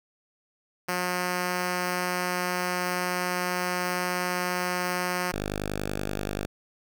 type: tone pair in turn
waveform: 5% pulse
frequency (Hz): 179.8 / 50.45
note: F#3 / G#1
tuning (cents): -49 / -49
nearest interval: octave + minor seventh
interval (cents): 2200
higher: first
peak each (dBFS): -15 / -18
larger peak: first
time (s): 0.88-5.32 / 5.32-6.46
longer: first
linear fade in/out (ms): 10
effects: none